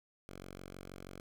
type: tone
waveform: 5% pulse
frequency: 46.25 Hz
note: F#1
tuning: in tune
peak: -36 dBFS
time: 0.29-1.2 s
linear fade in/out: 0 ms
effects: none